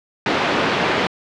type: band-pass noise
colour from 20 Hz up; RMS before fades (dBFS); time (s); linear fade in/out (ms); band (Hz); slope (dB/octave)
pink; -19; 0.26-1.07; 2; 240 to 3300; 12
effects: low-pass 5000 Hz 12 dB/octave